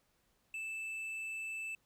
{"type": "tone with tanh clipping", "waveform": "sine", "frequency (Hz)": 2637, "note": "E7", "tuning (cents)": 0, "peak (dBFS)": -40, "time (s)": [0.54, 1.75], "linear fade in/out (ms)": 2, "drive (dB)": 6, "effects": ["pink hiss -75 dBFS RMS until 1.85 s"]}